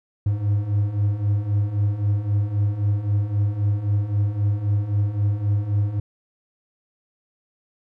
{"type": "beating tone pair", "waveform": "triangle", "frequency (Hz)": [100, 103.8], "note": ["G2", "G#2"], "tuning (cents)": [35, 0], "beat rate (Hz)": 3.8, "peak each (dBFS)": [-23, -18], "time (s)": [0.26, 6], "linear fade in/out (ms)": 5, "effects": []}